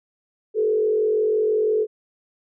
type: tone with frequency modulation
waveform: sine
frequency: 432.4 Hz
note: A4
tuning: 30 cents flat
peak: -17 dBFS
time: 0.54-1.87 s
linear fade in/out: 50 ms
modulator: 46 Hz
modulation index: 0.68
effects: none